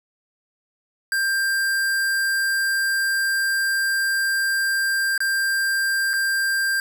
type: tone with dropouts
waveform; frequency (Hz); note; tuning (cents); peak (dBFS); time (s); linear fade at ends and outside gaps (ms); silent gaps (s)
square; 1587; G6; +21; -20; 1.12-6.8; 1; 5.178-5.204 / 6.133-6.137
effects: none